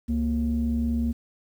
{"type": "tone pair together", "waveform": "sine", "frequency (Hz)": [69.41, 233.1], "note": ["C#2", "A#3"], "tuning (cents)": [3, 0], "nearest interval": "octave + major sixth", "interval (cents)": 2097, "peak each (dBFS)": [-25, -23], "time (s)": [0.08, 1.13], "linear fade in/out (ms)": 20, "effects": ["tanh soft clip ceiling -17 dBFS", "9-bit"]}